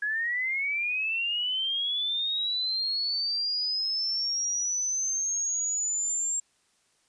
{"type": "linear sweep", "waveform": "sine", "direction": "up", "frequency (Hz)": [1661.2, 7459], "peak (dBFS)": -26, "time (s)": [0.02, 6.4], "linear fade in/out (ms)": 5, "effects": ["white hiss -68 dBFS RMS until 7.08 s", "resampled to 22050 Hz"]}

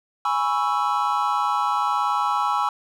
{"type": "chord", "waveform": "triangle", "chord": "C# minor seventh", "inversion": "second", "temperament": "equal", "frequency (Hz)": [830.6, 987.8, 1108.7, 1318.5], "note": ["G#5", "B5", "C#6", "E6"], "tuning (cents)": [0, 0, 0, 0], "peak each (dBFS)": [-23, -24, -24, -23], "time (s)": [0.25, 2.69], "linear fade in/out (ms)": 2, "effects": []}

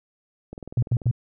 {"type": "click train", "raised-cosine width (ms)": 2, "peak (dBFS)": -23, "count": 12, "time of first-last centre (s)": [0.53, 1.067], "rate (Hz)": 20.5}
{"type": "tone bursts", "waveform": "sine", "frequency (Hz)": 119.6, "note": "A#2", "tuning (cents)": 45, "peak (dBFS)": -17, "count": 3, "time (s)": [0.77, 1.113], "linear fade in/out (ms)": 5, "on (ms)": 57, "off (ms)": 86}
{"effects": []}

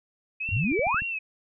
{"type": "tone with vibrato", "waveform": "sine", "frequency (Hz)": 2505, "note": "D#7", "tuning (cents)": 11, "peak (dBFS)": -28, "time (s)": [0.4, 1.19], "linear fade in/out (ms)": 10, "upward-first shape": "sine", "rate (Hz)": 1.9, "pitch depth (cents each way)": 160}
{"type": "click train", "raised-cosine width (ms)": 5, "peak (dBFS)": -27, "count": 8, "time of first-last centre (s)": [0.49, 1.02], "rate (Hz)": 13.2}
{"type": "exponential sweep", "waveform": "sine", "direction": "up", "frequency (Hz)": [82.41, 1807], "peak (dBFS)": -23, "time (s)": [0.51, 1.01], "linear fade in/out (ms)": 20}
{"effects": []}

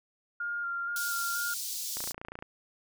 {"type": "tone with vibrato", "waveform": "sine", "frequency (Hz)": 1402, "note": "F6", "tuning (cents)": 6, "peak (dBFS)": -31, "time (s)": [0.4, 1.54], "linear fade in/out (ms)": 5, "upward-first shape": "square", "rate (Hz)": 2.1, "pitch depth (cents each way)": 16}
{"type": "high-pass noise", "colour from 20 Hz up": "pink", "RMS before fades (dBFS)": -36, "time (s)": [0.96, 2.12], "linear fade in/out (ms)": 2, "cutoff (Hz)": 4400, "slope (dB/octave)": 24}
{"type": "click train", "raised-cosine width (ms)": 0.5, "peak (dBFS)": -25, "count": 14, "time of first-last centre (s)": [1.97, 2.425], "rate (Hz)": 28.6}
{"effects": []}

